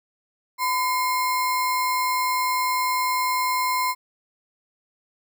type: tone with sample-and-hold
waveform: sine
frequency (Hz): 1010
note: B5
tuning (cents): +39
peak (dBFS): -20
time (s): 0.58-3.95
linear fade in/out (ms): 50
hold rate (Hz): 3150
effects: none